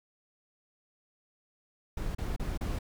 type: noise bursts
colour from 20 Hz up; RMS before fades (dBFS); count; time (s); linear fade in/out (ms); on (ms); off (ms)
brown; -33; 4; 1.97-2.789; 5; 180; 33
effects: none